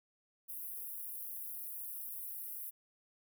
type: high-pass noise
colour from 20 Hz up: pink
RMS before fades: -44 dBFS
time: 0.48-2.71 s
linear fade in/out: 20 ms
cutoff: 11000 Hz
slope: 48 dB/octave
effects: none